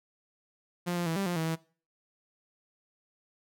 sawtooth tone with pitch steps, 175.9 / 174 / 163.4 / 196.8 / 175.8 / 161.4 / 162.6 Hz, F3 / F3 / E3 / G3 / F3 / E3 / E3, +13 / -6 / -15 / +7 / +12 / -36 / -23 cents, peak -25 dBFS, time 0.86-1.56 s, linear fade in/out 20 ms, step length 100 ms, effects noise-tail reverb RT60 0.4 s tail -21 dB re dry

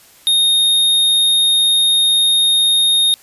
square tone, 3702 Hz, A#7, 13 cents flat, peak -11 dBFS, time 0.27-3.14 s, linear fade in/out 0 ms, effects white hiss -46 dBFS RMS until 3.22 s + resampled to 32000 Hz

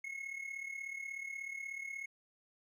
triangle tone with amplitude modulation, 2176 Hz, C#7, 33 cents flat, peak -36 dBFS, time 0.04-2.06 s, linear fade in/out 5 ms, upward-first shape sine, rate 36.5 Hz, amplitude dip 70%, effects none

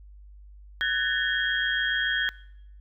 sine tone cluster, 1503 / 1682 / 1809 / 3249 Hz, F#6 / G#6 / A6 / G#7, +27 / +22 / +48 / -39 cents, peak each -29 dBFS, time 0.81-2.29 s, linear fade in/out 0 ms, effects noise-tail reverb RT60 0.8 s tail -22 dB re dry + added 50 Hz sine -45 dBFS peak until 2.8 s

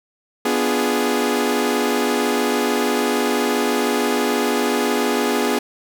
sawtooth chord, B diminished seventh, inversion none, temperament equal, 246.9 / 293.7 / 349.2 / 415.3 Hz, B3 / D4 / F4 / Ab4, 0 / 0 / 0 / 0 cents, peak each -18 / -21 / -22 / -17 dBFS, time 0.45-5.59 s, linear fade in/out 5 ms, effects none

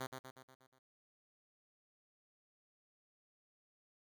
5% pulse tone with echo, 130.81 Hz, C3, in tune, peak -29 dBFS, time 0-0.07 s, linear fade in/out 10 ms, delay 120 ms, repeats 6, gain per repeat -5 dB, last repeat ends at 0.79 s, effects none

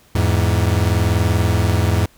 40% pulse tone pair together, 84.7 / 105.39 Hz, E2 / G#2, +48 / +26 cents, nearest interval major third, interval 378 cents, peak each -16 dBFS, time 0.15-2.06 s, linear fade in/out 5 ms, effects pink hiss -52 dBFS RMS until 2.17 s

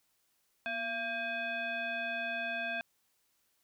sine tone with frequency modulation, 1600 Hz, G6, 35 cents sharp, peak -33 dBFS, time 0.66-2.81 s, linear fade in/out 0 ms, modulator 920 Hz, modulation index 1.3, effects white hiss -75 dBFS RMS until 3.63 s

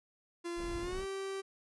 45% pulse tone with pitch glide, 343.9 to 388.3 Hz, F4 to G4, -27 to -16 cents, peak -37 dBFS, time 0.44-1.42 s, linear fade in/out 20 ms, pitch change +211 cents, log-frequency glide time 0.81-1.03 s
brown noise, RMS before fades -43 dBFS, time 0.56-1.07 s, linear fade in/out 50 ms
effects resampled to 24000 Hz

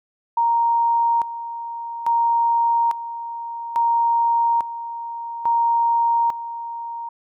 sine tone with tremolo, 932.3 Hz, A#5, in tune, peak -15 dBFS, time 0.37-7.09 s, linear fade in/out 5 ms, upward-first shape square, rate 0.59 Hz, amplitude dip 75%, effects none

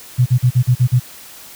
sine tone bursts, 124.6 Hz, B2, 16 cents sharp, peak -8 dBFS, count 7, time 0.18-0.999 s, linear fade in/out 20 ms, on 81 ms, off 42 ms, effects white hiss -38 dBFS RMS until 1.55 s

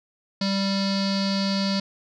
square tone with low-pass filter, 195.9 Hz, G3, 1 cent flat, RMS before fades -24 dBFS, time 0.41-1.8 s, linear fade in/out 5 ms, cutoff 4600 Hz, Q 8.6, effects none

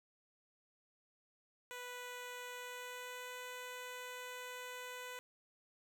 10% pulse tone with pitch glide, 493.9 to 498.8 Hz, B4 to B4, 0 to +17 cents, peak -37 dBFS, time 1.71-5.19 s, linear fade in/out 0 ms, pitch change +17 cents, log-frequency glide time 2.55-3.33 s, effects none

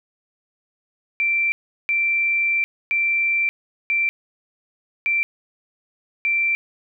sine tone bursts at uneven times, 2349 Hz, D7, in tune, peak -17 dBFS, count 6, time 1.2-1.52 / 1.89-2.64 / 2.91-3.49 / 3.9-4.09 / 5.06-5.23 / 6.25-6.55 s, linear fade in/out 0 ms, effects none

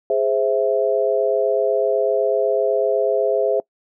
sine chord, Ab augmented, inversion none, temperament equal, 415.3 / 523.3 / 659.3 Hz, Ab4 / C5 / E5, 0 / 0 / 0 cents, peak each -20 dBFS, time 0.1-3.6 s, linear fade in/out 2 ms, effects noise-tail reverb RT60 0.1 s tail -24 dB re dry

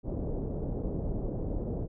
pink low-pass noise, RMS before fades -33 dBFS, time 0.03-1.88 s, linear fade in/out 50 ms, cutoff 550 Hz, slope 24 dB/octave, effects none

